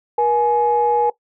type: tone pair together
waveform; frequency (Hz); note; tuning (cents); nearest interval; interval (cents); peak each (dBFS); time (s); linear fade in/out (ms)
sine; 478.2 / 841; A#4 / G#5; +44 / +22; minor seventh; 978; -17 / -15; 0.18-1.1; 5
effects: noise-tail reverb RT60 0.1 s tail -18 dB re dry + tanh soft clip ceiling -6 dBFS